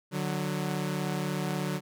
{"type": "tone pair together", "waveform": "sawtooth", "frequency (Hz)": [148.5, 185], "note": ["D3", "F#3"], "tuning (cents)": [20, 0], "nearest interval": "major third", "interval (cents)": 380, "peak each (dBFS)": -28, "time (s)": [0.11, 1.81], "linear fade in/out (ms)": 50, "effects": []}